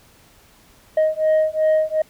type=beating tone pair; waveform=sine; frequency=624 / 626.7 Hz; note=D#5 / D#5; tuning=+5 / +12 cents; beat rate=2.7 Hz; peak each=-16 / -16 dBFS; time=0.97-2.02 s; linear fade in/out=5 ms; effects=tanh soft clip ceiling -12 dBFS + pink hiss -52 dBFS RMS until 2.09 s